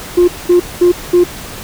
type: tone bursts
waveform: sine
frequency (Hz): 353.4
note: F4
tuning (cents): +21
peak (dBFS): -3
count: 4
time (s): 0.17-1.24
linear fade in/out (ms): 10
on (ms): 110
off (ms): 210
effects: tanh soft clip ceiling -2 dBFS + pink hiss -28 dBFS RMS until 1.63 s